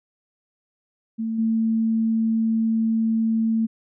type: tone with level steps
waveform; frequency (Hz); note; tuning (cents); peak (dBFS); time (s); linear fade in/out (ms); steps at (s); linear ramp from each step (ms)
sine; 224.1; A3; +32; -23 / -18; 1.18-3.67; 20; 1.38; 10
effects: none